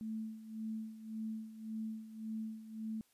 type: tone with tremolo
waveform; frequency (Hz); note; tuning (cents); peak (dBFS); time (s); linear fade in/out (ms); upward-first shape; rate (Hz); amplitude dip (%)
sine; 220; A3; 0; -37; 0.01-3.01; 0; sine; 1.8; 75
effects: white hiss -73 dBFS RMS until 3.13 s + resampled to 32000 Hz